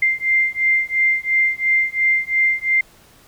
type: beating tone pair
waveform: sine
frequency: 2093 / 2095.9 Hz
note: C7 / C7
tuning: 0 / +2 cents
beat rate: 2.9 Hz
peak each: -18 dBFS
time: 0.02-2.81 s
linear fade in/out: 5 ms
effects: pink hiss -50 dBFS RMS until 3.27 s